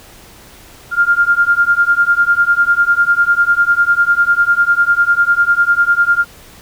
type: beating tone pair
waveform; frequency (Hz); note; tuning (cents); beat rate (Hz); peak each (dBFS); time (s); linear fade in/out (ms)
sine; 1396.9 / 1406.9; F6 / F6; 0 / +12; 10; -12; 0.91-6.25; 50
effects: pink hiss -40 dBFS RMS until 6.61 s